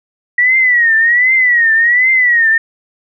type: tone with vibrato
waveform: sine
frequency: 1927 Hz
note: B6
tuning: 43 cents flat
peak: -7 dBFS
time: 0.38-2.58 s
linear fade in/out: 5 ms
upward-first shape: triangle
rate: 1.3 Hz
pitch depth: 150 cents each way
effects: none